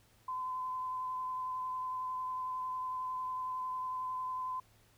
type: tone with vibrato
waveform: sine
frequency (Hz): 1021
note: C6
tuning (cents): -43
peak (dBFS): -35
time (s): 0.28-4.6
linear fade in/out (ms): 5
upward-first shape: sine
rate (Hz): 11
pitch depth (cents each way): 13
effects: added 108 Hz sine -69 dBFS peak until 4.97 s + pink hiss -67 dBFS RMS until 4.97 s